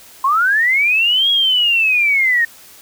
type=linear two-way sweep; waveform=sine; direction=up then down; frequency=1033 to 3322 to 1825 Hz; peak=-11 dBFS; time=0.24-2.45 s; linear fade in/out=5 ms; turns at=1.3 s; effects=white hiss -42 dBFS RMS until 2.81 s